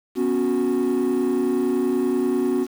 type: chord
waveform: triangle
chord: B suspended second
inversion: none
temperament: equal with one note detuned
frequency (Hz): 246.9 / 277.2 / 367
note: B3 / C#4 / F#4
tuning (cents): 0 / 0 / -14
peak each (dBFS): -21 / -21 / -19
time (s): 0.15-2.67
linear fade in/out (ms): 50
effects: tanh soft clip ceiling -12 dBFS + 7-bit